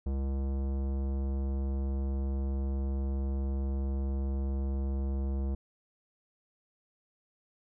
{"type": "tone with tanh clipping", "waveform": "sine", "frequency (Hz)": 67.7, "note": "C#2", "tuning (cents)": -40, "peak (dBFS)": -31, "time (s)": [0.06, 5.55], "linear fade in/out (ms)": 5, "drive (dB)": 17, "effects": []}